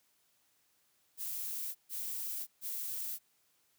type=noise bursts; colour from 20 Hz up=violet; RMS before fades=-39 dBFS; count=3; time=1.17-3.19 s; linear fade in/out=50 ms; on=580 ms; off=140 ms; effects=white hiss -73 dBFS RMS until 3.78 s + high-pass 60 Hz 12 dB/octave